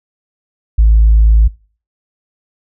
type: tone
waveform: sine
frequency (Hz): 54.3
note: A1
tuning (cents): -22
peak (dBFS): -3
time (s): 0.78-1.48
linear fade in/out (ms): 10
effects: noise-tail reverb RT60 0.4 s tail -23 dB re dry + tanh soft clip ceiling -1 dBFS